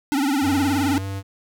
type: tone with vibrato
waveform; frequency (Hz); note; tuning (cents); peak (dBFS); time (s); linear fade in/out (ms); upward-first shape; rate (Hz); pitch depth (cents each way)
square; 279.5; C#4; +14; -19; 0.12-0.98; 0; triangle; 19; 150
type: tone with pitch glide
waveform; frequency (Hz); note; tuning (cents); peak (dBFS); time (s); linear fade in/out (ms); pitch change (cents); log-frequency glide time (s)
square; 94 to 97.65; F#2 to G2; +28 to -6; -27; 0.41-1.23; 50; +66; 0.96-1.05
effects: none